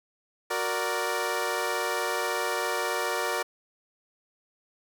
15% pulse chord, Gb augmented, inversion none, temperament equal, 370 / 466.2 / 587.3 Hz, Gb4 / Bb4 / D5, 0 / 0 / 0 cents, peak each -26 / -24 / -25 dBFS, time 0.5-3.43 s, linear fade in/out 10 ms, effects none

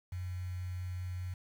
sine tone with quantisation, 90.5 Hz, F#2, 38 cents flat, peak -36 dBFS, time 0.12-1.34 s, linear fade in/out 5 ms, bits 9, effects none

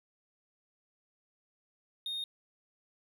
triangle tone, 3696 Hz, A#7, 16 cents flat, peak -33 dBFS, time 2.06-2.24 s, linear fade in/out 2 ms, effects none

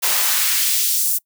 white noise with high-pass filter sweep, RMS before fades -18 dBFS, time 0.02-1.19 s, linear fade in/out 20 ms, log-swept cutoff 490 to 9300 Hz, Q 0.84, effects noise-tail reverb RT60 0.1 s tail -24 dB re dry

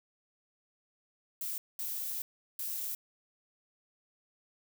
violet noise bursts at uneven times, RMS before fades -37 dBFS, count 3, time 1.41-1.58 / 1.79-2.22 / 2.59-2.95 s, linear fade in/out 2 ms, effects none

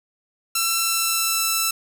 5% pulse tone with pitch glide, 1344 to 1327 Hz, E6 to E6, +33 to +11 cents, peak -8 dBFS, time 0.55-1.71 s, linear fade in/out 5 ms, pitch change -22 cents, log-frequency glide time 0.8-1.44 s, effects 7-bit

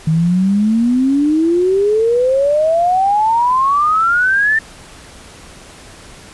sine exponential sweep, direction up, 155.56 to 1804 Hz, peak -10 dBFS, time 0.07-4.59 s, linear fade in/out 5 ms, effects pink hiss -38 dBFS RMS until 6.33 s + resampled to 24000 Hz

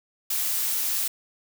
blue noise, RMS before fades -26 dBFS, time 0.3-1.08 s, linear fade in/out 5 ms, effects none

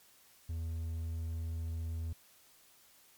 triangle tone, 81.9 Hz, E2, 11 cents flat, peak -33 dBFS, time 0.49-2.13 s, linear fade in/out 5 ms, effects white hiss -63 dBFS RMS until 3.17 s + MP3 96 kbps

